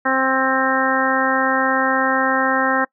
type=harmonic tone; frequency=263.7 Hz; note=C4; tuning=14 cents sharp; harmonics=1 / 2 / 3 / 4 / 5 / 6 / 7; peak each=-23 / -23 / -23 / -23 / -23 / -23 / -23 dBFS; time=0.05-2.85 s; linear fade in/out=10 ms; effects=noise-tail reverb RT60 0.1 s tail -24 dB re dry